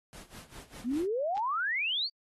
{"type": "noise with tremolo", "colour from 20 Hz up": "pink", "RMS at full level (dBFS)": -47, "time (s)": [0.13, 1.06], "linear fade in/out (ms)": 0, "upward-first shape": "sine", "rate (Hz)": 5, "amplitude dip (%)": 85}
{"type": "exponential sweep", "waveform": "sine", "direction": "up", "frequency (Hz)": [221.6, 4699], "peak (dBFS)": -28, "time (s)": [0.83, 2.1], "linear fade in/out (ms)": 50}
{"type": "clicks", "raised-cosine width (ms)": 0.2, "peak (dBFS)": -30, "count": 2, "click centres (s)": [1.37, 1.378]}
{"effects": ["AAC 32 kbps"]}